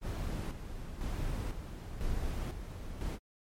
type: noise with tremolo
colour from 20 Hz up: brown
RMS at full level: -35 dBFS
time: 0.01-3.19 s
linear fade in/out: 50 ms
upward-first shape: square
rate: 1 Hz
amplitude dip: 55%
effects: MP3 64 kbps